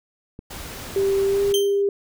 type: click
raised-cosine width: 3 ms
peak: -23 dBFS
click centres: 0.391 s
type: noise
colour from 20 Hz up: pink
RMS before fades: -35 dBFS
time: 0.5-1.53 s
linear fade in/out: 10 ms
type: tone with pitch glide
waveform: sine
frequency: 392 to 400.2 Hz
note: G4 to G4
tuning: 0 to +36 cents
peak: -17 dBFS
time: 0.96-1.89 s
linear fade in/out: 2 ms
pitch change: +36 cents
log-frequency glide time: 1.26-1.42 s
type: tone with exponential decay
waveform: sawtooth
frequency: 3136 Hz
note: G7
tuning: in tune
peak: -16 dBFS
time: 1.54-1.82 s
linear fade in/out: 1 ms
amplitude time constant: 60 ms
effects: none